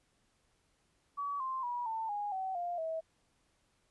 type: tone with pitch steps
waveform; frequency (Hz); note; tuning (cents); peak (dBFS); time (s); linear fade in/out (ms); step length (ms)
sine; 1138 / 1049.6 / 968.1 / 892.9 / 823.5 / 759.5 / 700.5 / 646.1; C#6 / C6 / B5 / A5 / G#5 / F#5 / F5 / E5; +45 / +5 / -35 / +25 / -15 / +45 / +5 / -35; -34; 1.17-3.01; 20; 230
effects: pink hiss -74 dBFS RMS until 3.9 s + resampled to 24000 Hz